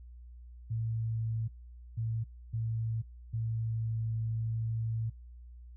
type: tone bursts at uneven times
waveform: sine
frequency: 112.6 Hz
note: A2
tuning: 40 cents sharp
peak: -31 dBFS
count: 4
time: 0.7-1.48 / 1.97-2.24 / 2.53-3.02 / 3.33-5.1 s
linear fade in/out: 10 ms
effects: noise-tail reverb RT60 0.1 s tail -19 dB re dry + added 60 Hz sine -47 dBFS peak until 5.76 s